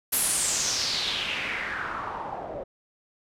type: noise with low-pass filter sweep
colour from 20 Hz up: white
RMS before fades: -29 dBFS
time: 0.12-2.64 s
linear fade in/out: 10 ms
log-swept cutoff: 12000 to 560 Hz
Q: 3.9
effects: none